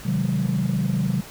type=chord; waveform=sine; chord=Ab dominant seventh; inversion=first; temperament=equal with one note detuned; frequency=130.81 / 155.56 / 185 / 205 Hz; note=C3 / Eb3 / Gb3 / Ab3; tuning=0 / 0 / 0 / -22 cents; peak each=-24 / -25 / -23 / -26 dBFS; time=0.05-1.21 s; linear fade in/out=10 ms; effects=tanh soft clip ceiling -14 dBFS + pink hiss -41 dBFS RMS until 1.3 s